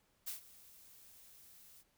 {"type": "noise with ADSR envelope", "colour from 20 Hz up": "blue", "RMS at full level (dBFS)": -41, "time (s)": [0.26, 1.84], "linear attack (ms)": 20, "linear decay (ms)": 120, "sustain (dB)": -19, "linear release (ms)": 45, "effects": ["pink hiss -75 dBFS RMS until 1.97 s"]}